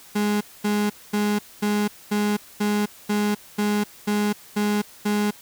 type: tone bursts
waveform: 35% pulse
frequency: 207.7 Hz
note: G#3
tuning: in tune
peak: -18 dBFS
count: 11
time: 0.15-5.31 s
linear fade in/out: 10 ms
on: 260 ms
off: 230 ms
effects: white hiss -47 dBFS RMS until 5.41 s